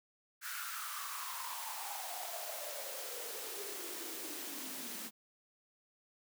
white noise with high-pass filter sweep, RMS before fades -43 dBFS, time 0.41-5.11 s, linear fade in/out 50 ms, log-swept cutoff 1500 to 220 Hz, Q 7.3, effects none

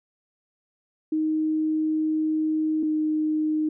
sine tone pair in turn, 312.1 / 308.9 Hz, D#4 / D#4, +5 / -12 cents, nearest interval unison, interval 17 cents, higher first, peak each -21 / -21 dBFS, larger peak neither, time 1.12-2.83 / 2.83-3.69 s, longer first, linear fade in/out 5 ms, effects none

